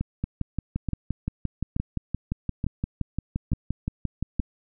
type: two click trains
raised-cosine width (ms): 5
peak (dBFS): -14 / -14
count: 25 / 6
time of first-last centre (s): 0.24-4.399 / 0.01-4.396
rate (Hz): 5.77 / 1.14
effects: none